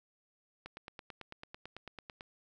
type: click train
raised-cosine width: 0.3 ms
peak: -29 dBFS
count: 15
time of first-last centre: 0.66-2.209 s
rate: 9.04 Hz
effects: none